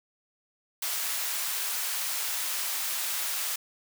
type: high-pass noise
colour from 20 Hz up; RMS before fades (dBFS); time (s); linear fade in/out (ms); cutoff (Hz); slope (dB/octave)
white; -31; 0.82-3.56; 5; 830; 12
effects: none